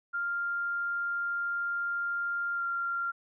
sine tone with pitch glide, 1396.9 to 1384.8 Hz, F6 to F6, 0 to -15 cents, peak -29 dBFS, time 0.13-3.12 s, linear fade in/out 20 ms, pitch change -15 cents, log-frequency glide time 2.54-2.62 s, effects none

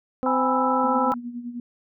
harmonic tone, 257.2 Hz, C4, 30 cents flat, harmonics 1 / 2 / 3 / 4 / 5, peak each -25 / -26 / -35 / -41 / -40 dBFS, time 0.23-1.12 s, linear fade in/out 0 ms
sine chord, E major, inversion first, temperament just, 824.1 / 988.9 / 1318.5 Hz, G#5 / B5 / E6, -14 / +2 / 0 cents, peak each -25 dBFS, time 0.26-1.14 s, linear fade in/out 2 ms
sine tone with tremolo, 240.7 Hz, B3, 44 cents flat, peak -28 dBFS, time 0.84-1.6 s, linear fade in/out 2 ms, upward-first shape sine, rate 9.8 Hz, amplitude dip 65%
effects none

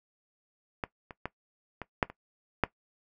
clicks, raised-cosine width 0.5 ms, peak -16 / -27 / -18 / -22 / -8 / -27 / -8 dBFS, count 7, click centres 0.838 / 1.108 / 1.256 / 1.817 / 2.028 / 2.1 / 2.637 s, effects noise-tail reverb RT60 0.1 s tail -18 dB re dry

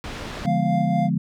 pink low-pass noise, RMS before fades -33 dBFS, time 0.04-0.46 s, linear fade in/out 0 ms, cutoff 4300 Hz, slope 12 dB/octave
triangle tone with tremolo, 698.5 Hz, F5, in tune, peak -19 dBFS, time 0.44-1.1 s, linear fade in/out 50 ms, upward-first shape triangle, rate 4 Hz, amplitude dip 45%
sine chord, D diminished seventh, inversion none, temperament equal, 146.83 / 174.61 / 207.7 / 246.9 Hz, D3 / F3 / Ab3 / Cb4, 0 / 0 / 0 / 0 cents, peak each -25 / -23 / -24 / -28 dBFS, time 0.45-1.18 s, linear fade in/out 5 ms
effects none

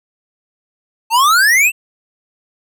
square exponential sweep, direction up, 872 to 2753 Hz, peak -9 dBFS, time 1.1-1.72 s, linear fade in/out 50 ms, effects none

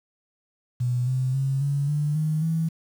sine tone with pitch steps, 123.47 / 129.23 / 135.27 / 141.58 / 148.19 / 155.11 / 162.36 Hz, B2 / C3 / C#3 / C#3 / D3 / D#3 / E3, 0 / -21 / -42 / +37 / +16 / -5 / -26 cents, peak -21 dBFS, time 0.8-2.69 s, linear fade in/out 10 ms, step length 270 ms, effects 8-bit

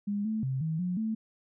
sine tone with pitch steps, 203.9 / 218.6 / 132.1 / 159.6 / 179.9 / 220.4 Hz, G#3 / A3 / C3 / D#3 / F#3 / A3, -32 / -11 / +17 / +44 / -48 / +3 cents, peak -28 dBFS, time 0.07-1.15 s, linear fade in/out 10 ms, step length 180 ms, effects none

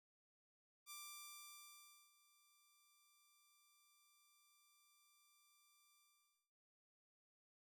5% pulse tone with ADSR envelope, 1179 Hz, D6, 6 cents sharp, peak -40 dBFS, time 0.86-6.51 s, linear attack 46 ms, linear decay 1200 ms, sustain -21 dB, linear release 540 ms, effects none

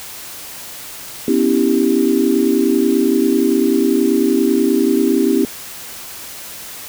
sine chord, C# half-diminished seventh, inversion third, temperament equal with one note detuned, 246.9 / 277.2 / 325.1 / 392 Hz, B3 / C#4 / E4 / G4, 0 / 0 / -24 / 0 cents, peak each -17 dBFS, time 1.28-5.45 s, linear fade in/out 2 ms, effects white hiss -32 dBFS RMS until 6.88 s

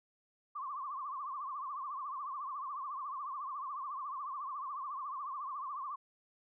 sine tone with vibrato, 1112 Hz, C#6, 5 cents sharp, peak -38 dBFS, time 0.55-5.96 s, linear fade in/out 10 ms, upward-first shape triangle, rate 14 Hz, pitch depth 160 cents each way, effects none

